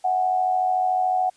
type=tone with amplitude modulation; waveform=sine; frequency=740 Hz; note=F#5; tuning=in tune; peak=-16 dBFS; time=0.04-1.3 s; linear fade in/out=10 ms; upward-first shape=sine; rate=93.7 Hz; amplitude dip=55%; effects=white hiss -58 dBFS RMS until 1.36 s + resampled to 22050 Hz